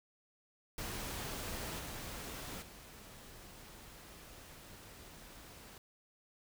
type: noise with level steps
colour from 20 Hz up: pink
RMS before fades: -42 / -45 / -54 dBFS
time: 0.78-5.78 s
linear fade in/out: 2 ms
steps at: 1.78 / 2.61 s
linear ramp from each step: 20 ms
effects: none